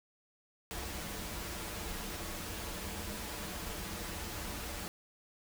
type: noise with comb filter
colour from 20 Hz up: pink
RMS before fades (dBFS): -41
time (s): 0.71-4.88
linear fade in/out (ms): 0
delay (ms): 7.6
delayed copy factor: -0.6
effects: none